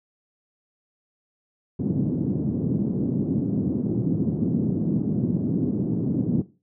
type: band-pass noise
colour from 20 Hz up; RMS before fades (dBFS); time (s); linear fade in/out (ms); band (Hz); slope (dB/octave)
white; -24; 1.79-6.42; 5; 120 to 280; 24
effects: noise-tail reverb RT60 0.3 s tail -17 dB re dry